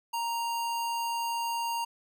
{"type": "tone", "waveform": "square", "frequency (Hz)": 932.3, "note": "A#5", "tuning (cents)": 0, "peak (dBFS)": -30, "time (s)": [0.13, 1.85], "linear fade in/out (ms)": 10, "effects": []}